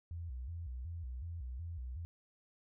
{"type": "tone with vibrato", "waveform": "sine", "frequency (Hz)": 72.8, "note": "D2", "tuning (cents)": -15, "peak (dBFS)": -40, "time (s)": [0.11, 2.05], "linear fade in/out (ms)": 0, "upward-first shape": "square", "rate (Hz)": 2.7, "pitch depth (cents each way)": 260, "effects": []}